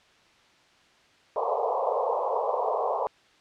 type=band-pass noise; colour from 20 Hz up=pink; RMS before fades=-27 dBFS; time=1.36-3.07 s; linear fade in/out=0 ms; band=430 to 1100 Hz; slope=96 dB/octave; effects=white hiss -59 dBFS RMS until 3.4 s + low-pass 4000 Hz 12 dB/octave